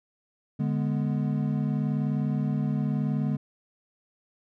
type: chord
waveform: triangle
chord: G# diminished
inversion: second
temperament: equal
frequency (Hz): 146.83 / 207.7 / 246.9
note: D3 / G#3 / B3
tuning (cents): 0 / 0 / 0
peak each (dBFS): -25 / -27 / -29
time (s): 0.59-3.37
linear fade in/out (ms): 10
effects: none